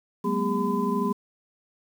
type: tone cluster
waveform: sine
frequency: 190.1 / 211.9 / 243.9 / 404.9 / 1013 Hz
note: F#3 / G#3 / B3 / G#4 / B5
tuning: +47 / +35 / -21 / -44 / +44 cents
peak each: -29 dBFS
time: 0.24-1.13 s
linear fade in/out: 10 ms
effects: 8-bit